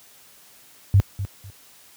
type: tone with echo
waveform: sine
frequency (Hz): 98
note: G2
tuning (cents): 0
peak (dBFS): -10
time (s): 0.94-1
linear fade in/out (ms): 0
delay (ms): 250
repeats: 2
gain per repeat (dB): -13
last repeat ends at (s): 1.5
effects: white hiss -51 dBFS RMS until 1.96 s + high-pass 60 Hz 12 dB/octave